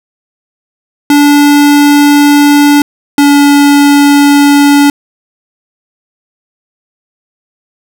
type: tone pair in turn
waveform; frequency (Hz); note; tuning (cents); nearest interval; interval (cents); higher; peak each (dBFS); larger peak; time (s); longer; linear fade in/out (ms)
square; 289.7 / 286; D4 / D4; -24 / -46; unison; 22; first; -3; neither; 1.1-2.82 / 3.18-4.9; neither; 2
effects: none